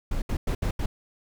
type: noise bursts at uneven times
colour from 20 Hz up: brown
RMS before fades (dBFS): -26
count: 5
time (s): 0.11-0.22 / 0.29-0.37 / 0.47-0.55 / 0.62-0.71 / 0.79-0.86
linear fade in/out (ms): 5
effects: none